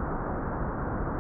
pink low-pass noise, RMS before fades -31 dBFS, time 0-1.19 s, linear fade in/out 0 ms, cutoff 1500 Hz, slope 48 dB/octave, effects none

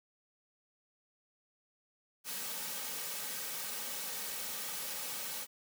white noise with comb filter, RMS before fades -40 dBFS, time 2.24-5.47 s, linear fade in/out 50 ms, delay 2.9 ms, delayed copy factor -0.6, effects high-pass 200 Hz 12 dB/octave

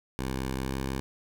10% pulse tone with pitch glide, 65.6 to 66.55 Hz, C2 to C2, +5 to +30 cents, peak -22 dBFS, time 0.19-1 s, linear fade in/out 0 ms, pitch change +25 cents, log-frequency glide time 0.64-0.7 s, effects none

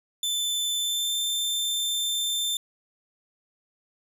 sawtooth tone with pitch glide, 3529 to 3566 Hz, A7 to A7, +4 to +22 cents, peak -22 dBFS, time 0.23-2.57 s, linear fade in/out 2 ms, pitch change +18 cents, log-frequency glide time 0.78-1.15 s, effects none

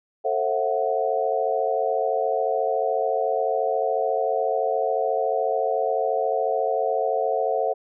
sine chord, F# half-diminished seventh, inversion first, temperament just, 444 / 532.8 / 666 / 740 Hz, A4 / C5 / E5 / F#5, +16 / +31 / +18 / 0 cents, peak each -26 dBFS, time 0.24-7.74 s, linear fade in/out 20 ms, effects none

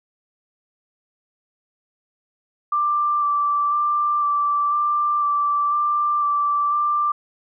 sine tone with vibrato, 1174.7 Hz, D6, in tune, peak -17 dBFS, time 2.72-7.12 s, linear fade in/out 5 ms, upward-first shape square, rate 1 Hz, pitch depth 12 cents each way, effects none

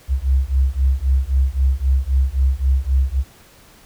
sine beating tone pair, 64.7 / 68.5 Hz, C2 / C#2, -19 / -20 cents, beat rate 3.8 Hz, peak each -17 dBFS, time 0.08-3.24 s, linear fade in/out 50 ms, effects pink hiss -48 dBFS RMS until 3.85 s

